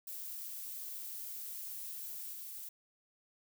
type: noise with level steps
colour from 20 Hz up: violet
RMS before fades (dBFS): -44 / -46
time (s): 0.07-2.69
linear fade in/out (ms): 5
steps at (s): 2.33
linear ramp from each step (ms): 2
effects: none